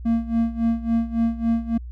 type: tone with tremolo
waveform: triangle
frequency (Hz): 229.8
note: A#3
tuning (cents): -25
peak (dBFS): -14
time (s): 0.05-1.78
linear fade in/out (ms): 10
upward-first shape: sine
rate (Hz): 3.6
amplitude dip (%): 85
effects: added 60 Hz sine -32 dBFS peak until 1.91 s